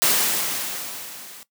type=noise with level ramp; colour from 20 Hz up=white; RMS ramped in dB=-17 to -42 dBFS; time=0.02-1.43 s; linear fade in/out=0 ms; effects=noise-tail reverb RT60 0.1 s tail -17 dB re dry + high-pass 150 Hz 12 dB/octave